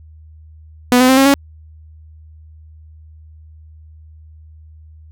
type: tone with pitch steps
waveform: sawtooth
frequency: 247.3 / 254.8 / 262.6 / 270.6 / 278.9 Hz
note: B3 / C4 / C4 / C#4 / C#4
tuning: +3 / -46 / +6 / -42 / +11 cents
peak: -4 dBFS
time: 0.92-1.34 s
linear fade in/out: 0 ms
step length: 84 ms
effects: added 78 Hz sine -38 dBFS peak until 5.11 s